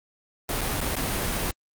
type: noise with dropouts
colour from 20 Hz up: pink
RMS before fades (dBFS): -27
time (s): 0.49-1.51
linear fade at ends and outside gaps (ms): 2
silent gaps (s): 0.61-0.614 / 0.806-0.812 / 0.956-0.965
effects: Opus 32 kbps